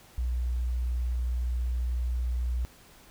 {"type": "tone", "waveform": "sine", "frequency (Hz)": 61, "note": "B1", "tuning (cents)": -21, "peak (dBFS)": -26, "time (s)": [0.18, 2.65], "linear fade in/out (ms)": 0, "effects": ["pink hiss -55 dBFS RMS until 3.1 s"]}